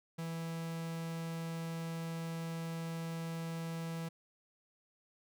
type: tone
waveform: 45% pulse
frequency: 164.81 Hz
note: E3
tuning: in tune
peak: -38 dBFS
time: 0.18-4.09 s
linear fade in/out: 10 ms
effects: none